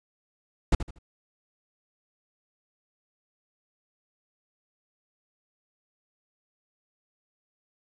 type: noise with echo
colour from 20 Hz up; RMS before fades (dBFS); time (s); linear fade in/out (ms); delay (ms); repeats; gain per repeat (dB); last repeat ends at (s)
brown; -18; 0.72-0.75; 5; 79; 3; -11; 0.987
effects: resampled to 22050 Hz